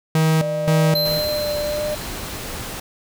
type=tone with tremolo; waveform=45% pulse; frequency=158.7 Hz; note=D#3; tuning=35 cents sharp; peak=-14 dBFS; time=0.15-1.2 s; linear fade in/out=2 ms; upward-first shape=square; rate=1.9 Hz; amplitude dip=75%
type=tone with vibrato; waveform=sine; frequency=596 Hz; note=D5; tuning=25 cents sharp; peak=-21 dBFS; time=0.41-1.95 s; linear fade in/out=5 ms; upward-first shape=triangle; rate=1.5 Hz; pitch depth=17 cents each way
type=tone with exponential decay; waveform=square; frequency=4100 Hz; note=C8; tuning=36 cents flat; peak=-18 dBFS; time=0.95-2.66 s; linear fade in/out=5 ms; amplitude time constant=370 ms
type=noise; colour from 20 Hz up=pink; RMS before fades=-30 dBFS; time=1.05-2.8 s; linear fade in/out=5 ms
effects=none